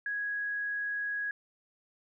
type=tone; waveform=sine; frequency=1661.2 Hz; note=G#6; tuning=in tune; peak=-31 dBFS; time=0.06-1.31 s; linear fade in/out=2 ms; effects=none